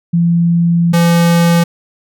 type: tone pair in turn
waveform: sine / square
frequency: 170.2 / 170.2 Hz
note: F3 / F3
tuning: -44 / -44 cents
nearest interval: unison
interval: 0 cents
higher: neither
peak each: -8 dBFS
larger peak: neither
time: 0.13-0.93 / 0.93-1.64 s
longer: first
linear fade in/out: 10 ms
effects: none